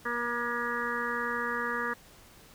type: harmonic tone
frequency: 238.7 Hz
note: A#3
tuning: 41 cents sharp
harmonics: 1 / 2 / 4 / 5 / 6 / 7 / 8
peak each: -40 / -37 / -39 / -35 / -39 / -34 / -39 dBFS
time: 0.05-1.94 s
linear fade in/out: 10 ms
effects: pink hiss -55 dBFS RMS until 2.54 s

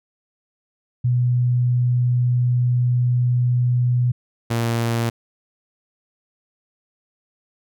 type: tone pair in turn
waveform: sine / sawtooth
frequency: 123.2 / 116.28 Hz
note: B2 / A#2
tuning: -4 / -4 cents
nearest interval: minor second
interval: 100 cents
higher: first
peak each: -15 dBFS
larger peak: neither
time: 1.04-4.12 / 4.5-5.1 s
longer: first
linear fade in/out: 10 ms
effects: none

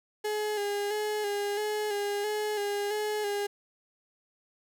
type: tone with vibrato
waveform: 35% pulse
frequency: 415.3 Hz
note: G#4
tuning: in tune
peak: -27 dBFS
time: 0.24-3.47 s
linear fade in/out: 10 ms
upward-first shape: square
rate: 1.5 Hz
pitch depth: 33 cents each way
effects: none

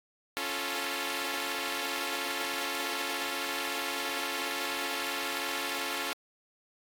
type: chord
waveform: 5% pulse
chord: Db augmented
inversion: none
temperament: equal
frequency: 277.2 / 349.2 / 440 Hz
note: Db4 / F4 / A4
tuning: 0 / 0 / 0 cents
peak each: -25 dBFS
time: 0.37-6.13 s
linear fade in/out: 0 ms
effects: AAC 64 kbps

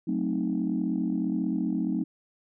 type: chord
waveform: sine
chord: F# diminished seventh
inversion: none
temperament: equal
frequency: 185 / 220 / 261.6 / 311.1 Hz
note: F#3 / A3 / C4 / Eb4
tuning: 0 / 0 / 0 / 0 cents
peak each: -30 dBFS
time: 0.07-2.04 s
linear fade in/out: 10 ms
effects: tanh soft clip ceiling -17 dBFS

